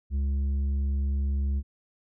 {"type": "tone with tanh clipping", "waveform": "sine", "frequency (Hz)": 69.3, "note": "C#2", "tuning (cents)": 0, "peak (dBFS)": -25, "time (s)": [0.1, 1.63], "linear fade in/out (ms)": 50, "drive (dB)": 6, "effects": []}